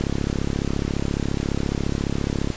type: click train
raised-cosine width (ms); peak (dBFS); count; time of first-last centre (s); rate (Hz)
3; -10; 87; 0.01-2.503; 34.5
effects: pink hiss -36 dBFS RMS until 2.56 s + resampled to 16000 Hz